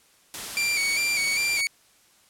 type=noise; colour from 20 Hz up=white; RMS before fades=-34 dBFS; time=0.34-1.61 s; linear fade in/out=0 ms
type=tone with vibrato; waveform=sawtooth; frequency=2300 Hz; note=D7; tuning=37 cents flat; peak=-19 dBFS; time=0.57-1.67 s; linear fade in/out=0 ms; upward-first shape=square; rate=2.5 Hz; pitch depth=48 cents each way
effects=white hiss -59 dBFS RMS until 2.29 s + low-pass 11000 Hz 12 dB/octave